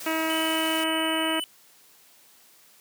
white noise, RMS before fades -38 dBFS, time 0-0.84 s, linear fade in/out 5 ms
harmonic tone, 320.3 Hz, E4, 50 cents flat, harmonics 1 / 2 / 3 / 4 / 5 / 6 / 7 / 8 / 9, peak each -28 / -31 / -33 / -34 / -35 / -36 / -36 / -37 / -38 dBFS, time 0.06-1.4 s, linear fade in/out 5 ms
square tone, 2996 Hz, F#7, 21 cents sharp, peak -30 dBFS, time 0.3-1.44 s, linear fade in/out 0 ms
effects white hiss -56 dBFS RMS until 2.8 s + high-pass 150 Hz 12 dB/octave

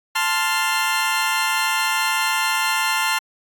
20% pulse chord, F major, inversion first, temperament equal, 880 / 1046.5 / 1396.9 Hz, A5 / C6 / F6, 0 / 0 / 0 cents, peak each -18 dBFS, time 0.15-3.19 s, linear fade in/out 10 ms, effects AAC 64 kbps

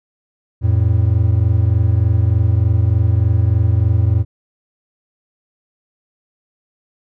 triangle tone pair together, 87.31 / 110.64 Hz, F2 / A2, 0 / +10 cents, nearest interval major third, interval 410 cents, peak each -12 dBFS, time 0.61-4.25 s, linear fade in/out 50 ms, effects none

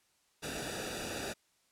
pink noise with comb filter, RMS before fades -39 dBFS, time 0.42-1.34 s, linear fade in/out 20 ms, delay 0.94 ms, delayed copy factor -0.85, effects white hiss -72 dBFS RMS until 1.71 s + low-pass 10000 Hz 12 dB/octave

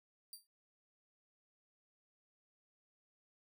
15% pulse tone with exponential decay, 4699 Hz, D8, in tune, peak -38 dBFS, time 0.33-0.47 s, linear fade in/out 1 ms, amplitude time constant 29 ms, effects none

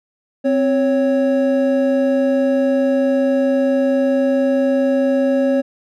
triangle tone pair together, 261.5 / 554 Hz, C4 / C#5, -1 / -1 cents, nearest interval octave + minor second, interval 1300 cents, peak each -14 dBFS, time 0.44-5.62 s, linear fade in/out 20 ms, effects none

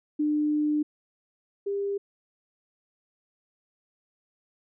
sine tone pair in turn, 299.8 / 400.2 Hz, D4 / G4, +36 / +36 cents, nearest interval perfect fourth, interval 500 cents, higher second, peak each -22 / -26 dBFS, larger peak first, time 0.19-0.83 / 1.66-1.98 s, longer first, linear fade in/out 10 ms, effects none

